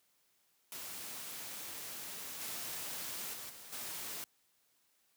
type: noise with level steps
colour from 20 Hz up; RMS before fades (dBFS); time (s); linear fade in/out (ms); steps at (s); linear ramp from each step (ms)
white; -45 / -42 / -46 / -52 / -43; 0.72-4.24; 0; 2.4 / 3.33 / 3.49 / 3.72; 10
effects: white hiss -74 dBFS RMS until 5.16 s + high-pass 100 Hz 12 dB/octave